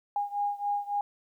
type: beating tone pair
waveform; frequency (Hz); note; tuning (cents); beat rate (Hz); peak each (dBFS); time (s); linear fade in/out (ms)
sine; 815 / 818.6; G#5 / G#5; -33 / -25; 3.6; -30 / -32; 0.16-1.01; 2
effects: 11-bit